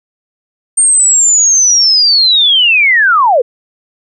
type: linear sweep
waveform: sine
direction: down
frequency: 8780 to 445.5 Hz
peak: -5 dBFS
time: 0.77-3.42 s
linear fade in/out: 10 ms
effects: none